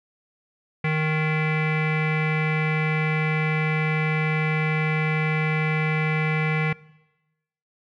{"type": "tone with low-pass filter", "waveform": "square", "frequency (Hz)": 155.56, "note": "D#3", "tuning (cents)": 0, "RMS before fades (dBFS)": -23, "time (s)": [0.84, 6.73], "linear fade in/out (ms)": 5, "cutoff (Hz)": 2200, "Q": 7.3, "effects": ["noise-tail reverb RT60 1.0 s tail -21 dB re dry"]}